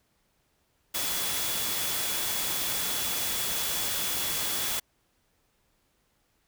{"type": "tone in noise", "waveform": "sine", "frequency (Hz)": 3400, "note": "G#7", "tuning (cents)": 40, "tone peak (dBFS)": -38, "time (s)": [0.94, 4.8], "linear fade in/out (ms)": 10, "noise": "white", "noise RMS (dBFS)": -30, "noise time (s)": [0.94, 4.8], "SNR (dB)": -11, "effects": ["pink hiss -71 dBFS RMS until 6.47 s"]}